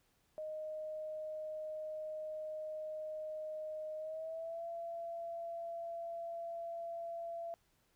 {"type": "tone with pitch glide", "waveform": "sine", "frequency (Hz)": [620, 676.1], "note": ["D#5", "E5"], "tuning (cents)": [-6, 44], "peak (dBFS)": -40, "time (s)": [0.38, 7.54], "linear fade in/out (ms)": 0, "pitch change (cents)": 150, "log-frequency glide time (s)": [3.97, 4.65], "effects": ["pink hiss -75 dBFS RMS until 7.95 s"]}